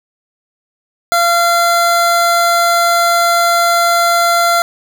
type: tone pair together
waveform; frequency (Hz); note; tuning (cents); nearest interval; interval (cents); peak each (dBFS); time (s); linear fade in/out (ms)
square; 687 / 1374; F5 / F6; -29 / -29; octave; 1200; -13; 1.12-4.62; 0
effects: none